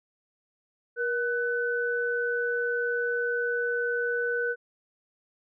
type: tone pair together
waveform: sine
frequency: 476.2 / 1499.7 Hz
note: A#4 / F#6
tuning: +37 / +23 cents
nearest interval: octave + minor sixth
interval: 1986 cents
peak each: -28 / -28 dBFS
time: 0.96-4.56 s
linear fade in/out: 50 ms
effects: none

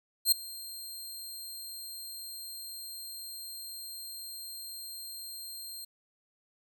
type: tone with ADSR envelope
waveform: 15% pulse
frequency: 4186 Hz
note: C8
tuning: in tune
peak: -12 dBFS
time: 0.25-5.85 s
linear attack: 69 ms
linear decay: 6 ms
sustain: -22 dB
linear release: 8 ms
effects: none

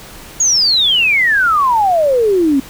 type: exponential sweep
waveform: sine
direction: down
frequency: 6830 to 261.6 Hz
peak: -9 dBFS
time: 0.4-2.6 s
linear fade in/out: 5 ms
effects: pink hiss -35 dBFS RMS until 2.69 s

